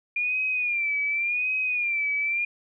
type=tone with vibrato; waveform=sine; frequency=2406 Hz; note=D7; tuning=41 cents sharp; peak=-23 dBFS; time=0.16-2.45 s; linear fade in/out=5 ms; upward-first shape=sine; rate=0.89 Hz; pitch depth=88 cents each way; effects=none